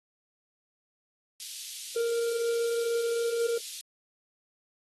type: high-pass noise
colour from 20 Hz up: pink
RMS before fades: -41 dBFS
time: 1.4-3.81 s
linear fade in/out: 0 ms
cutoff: 3200 Hz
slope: 24 dB/octave
type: tone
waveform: triangle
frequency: 466.2 Hz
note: A#4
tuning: in tune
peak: -24 dBFS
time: 1.96-3.58 s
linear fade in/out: 5 ms
effects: AAC 32 kbps